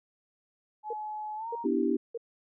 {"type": "tone with pitch glide", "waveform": "sine", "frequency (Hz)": [852, 934.5], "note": ["G#5", "A#5"], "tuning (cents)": [44, 4], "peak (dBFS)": -34, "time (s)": [0.83, 1.67], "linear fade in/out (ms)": 50, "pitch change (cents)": 160, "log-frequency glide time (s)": [1.36, 1.5]}
{"type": "tone bursts", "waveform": "sine", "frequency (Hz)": 466.2, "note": "A#4", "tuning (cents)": 0, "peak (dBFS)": -32, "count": 3, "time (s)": [0.9, 2.176], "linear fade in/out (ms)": 5, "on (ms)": 32, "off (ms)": 590}
{"type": "chord", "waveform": "sine", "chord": "E minor seventh", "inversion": "second", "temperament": "equal", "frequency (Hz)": [246.9, 293.7, 329.6, 392], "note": ["B3", "D4", "E4", "G4"], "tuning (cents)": [0, 0, 0, 0], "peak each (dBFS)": -30, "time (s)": [1.64, 1.97], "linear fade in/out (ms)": 10}
{"effects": []}